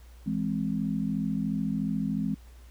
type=chord; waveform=sine; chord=E augmented; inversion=none; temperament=equal; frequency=164.81 / 207.7 / 261.6 Hz; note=E3 / G#3 / B#3; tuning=0 / 0 / 0 cents; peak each=-32 / -29 / -32 dBFS; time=0.26-2.35 s; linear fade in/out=10 ms; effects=added 60 Hz sine -47 dBFS peak until 2.7 s + pink hiss -60 dBFS RMS until 2.7 s